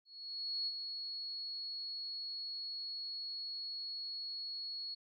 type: tone with ADSR envelope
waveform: sine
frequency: 4348 Hz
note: C#8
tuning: 34 cents flat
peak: -34 dBFS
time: 0.05-4.95 s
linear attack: 620 ms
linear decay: 42 ms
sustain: -6 dB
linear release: 14 ms
effects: none